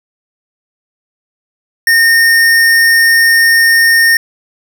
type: tone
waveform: square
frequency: 1833 Hz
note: A#6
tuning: 30 cents flat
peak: -6 dBFS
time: 1.87-4.17 s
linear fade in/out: 2 ms
effects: none